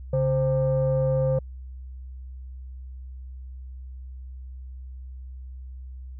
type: tone pair together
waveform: sine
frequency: 138.59 / 523.7 Hz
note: C#3 / C5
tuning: 0 / +1 cents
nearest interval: octave + major seventh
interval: 2301 cents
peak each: -21 dBFS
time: 0.13-1.39 s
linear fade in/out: 5 ms
effects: tanh soft clip ceiling -16 dBFS + added 64 Hz sine -36 dBFS peak until 6.19 s